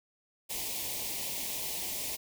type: band-stop noise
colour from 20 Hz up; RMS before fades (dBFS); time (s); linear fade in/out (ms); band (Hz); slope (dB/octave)
white; -36; 0.49-2.17; 20; 1000 to 2000; 48
effects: none